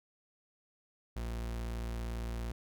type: tone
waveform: 40% pulse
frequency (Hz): 57.6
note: A#1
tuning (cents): -20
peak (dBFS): -35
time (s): 1.16-2.52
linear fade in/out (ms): 5
effects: none